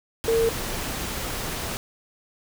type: tone in noise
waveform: sine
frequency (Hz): 456.4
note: A#4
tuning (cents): -37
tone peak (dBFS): -18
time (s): 0.28-0.49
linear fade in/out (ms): 0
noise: pink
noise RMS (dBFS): -30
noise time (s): 0.24-1.77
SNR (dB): +9
effects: none